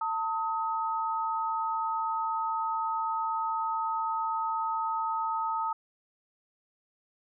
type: tone pair together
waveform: sine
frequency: 896 / 1267.1 Hz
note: A5 / D#6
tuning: +31 / +31 cents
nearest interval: tritone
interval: 600 cents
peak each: -30 / -31 dBFS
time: 0.01-5.73 s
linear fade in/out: 5 ms
effects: none